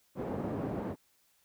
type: band-pass noise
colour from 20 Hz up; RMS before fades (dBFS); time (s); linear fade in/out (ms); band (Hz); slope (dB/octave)
pink; -36; 0.15-0.96; 50; 140 to 600; 12
effects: white hiss -70 dBFS RMS until 1.44 s